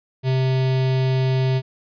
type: tone with notch filter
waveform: square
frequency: 130.81 Hz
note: C3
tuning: in tune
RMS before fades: -19 dBFS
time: 0.23-1.62 s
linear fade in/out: 50 ms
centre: 1300 Hz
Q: 1.3
effects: resampled to 11025 Hz